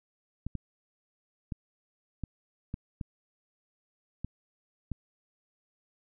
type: clicks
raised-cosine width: 5 ms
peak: -22 dBFS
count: 8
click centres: 0.466 / 0.553 / 1.522 / 2.237 / 2.741 / 3.012 / 4.246 / 4.917 s
effects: none